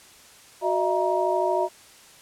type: tone cluster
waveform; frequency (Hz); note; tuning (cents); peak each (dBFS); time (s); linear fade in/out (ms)
sine; 368.4 / 615 / 668 / 943; F#4 / D#5 / E5 / A#5; -7 / -20 / +23 / +20; -26; 0.61-1.69; 50
effects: white hiss -50 dBFS RMS until 2.21 s + low-pass 10000 Hz 12 dB/octave